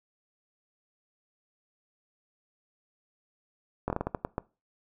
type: slowing click train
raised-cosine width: 1 ms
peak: -15 dBFS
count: 9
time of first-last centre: 3.88-4.381 s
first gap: 21 ms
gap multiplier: 1.3
effects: noise-tail reverb RT60 0.3 s tail -22 dB re dry